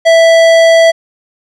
sine tone with tanh clipping, 659.3 Hz, E5, in tune, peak -5 dBFS, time 0.05-0.92 s, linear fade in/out 20 ms, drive 17 dB, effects none

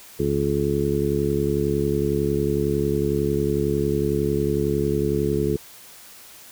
harmonic tone, 71 Hz, C#2, 42 cents sharp, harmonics 1 / 2 / 3 / 4 / 5 / 6, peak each -30 / -26 / -28 / -30 / -25 / -24 dBFS, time 0.19-5.57 s, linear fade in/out 10 ms, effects white hiss -45 dBFS RMS until 6.51 s

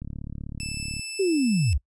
click train, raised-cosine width 5 ms, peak -23 dBFS, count 36, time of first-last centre 0.02-0.995 s, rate 35.9 Hz
15% pulse tone, 2637 Hz, E7, in tune, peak -25 dBFS, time 0.6-1.73 s, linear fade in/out 0 ms
sine linear sweep, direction down, 401.5 to 54.7 Hz, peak -19 dBFS, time 1.19-1.78 s, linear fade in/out 10 ms
effects noise-tail reverb RT60 0.1 s tail -24 dB re dry + resampled to 24000 Hz

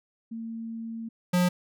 sine / square tone pair in turn, 227.1 / 178.79 Hz, A#3 / F3, -45 / +41 cents, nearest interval major third, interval 414 cents, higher first, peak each -33 / -21 dBFS, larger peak second, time 0.31-1.09 / 1.33-1.49 s, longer first, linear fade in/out 10 ms, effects none

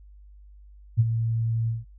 sine tone with ADSR envelope, 113.9 Hz, A#2, 40 cents flat, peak -13 dBFS, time 0.97-1.85 s, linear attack 28 ms, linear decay 37 ms, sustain -9 dB, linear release 170 ms, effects added 50 Hz sine -46 dBFS peak until 1.98 s

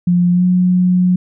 sine tone with pitch glide, 176.4 to 181.15 Hz, F3 to F#3, +18 to -36 cents, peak -9 dBFS, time 0.07-1.16 s, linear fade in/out 5 ms, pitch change +46 cents, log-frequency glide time 0.32-0.44 s, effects none

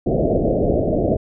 white low-pass noise, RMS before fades -18 dBFS, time 0.06-1.17 s, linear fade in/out 10 ms, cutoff 680 Hz, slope 96 dB/octave, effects none

